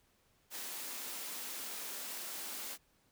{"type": "high-pass noise", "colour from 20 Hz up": "white", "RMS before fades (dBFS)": -43, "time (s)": [0.5, 2.78], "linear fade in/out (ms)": 50, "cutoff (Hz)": 200, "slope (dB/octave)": 96, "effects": ["pink hiss -72 dBFS RMS until 3.11 s"]}